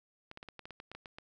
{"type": "clicks", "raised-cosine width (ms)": 0.3, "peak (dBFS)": -30, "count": 12, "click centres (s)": [0.314, 0.374, 0.429, 0.487, 0.593, 0.655, 0.707, 0.801, 0.916, 0.95, 1.058, 1.185], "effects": []}